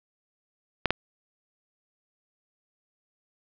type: clicks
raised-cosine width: 0.3 ms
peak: -6 dBFS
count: 2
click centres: 0.857 / 0.906 s
effects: low-pass 4000 Hz 12 dB/octave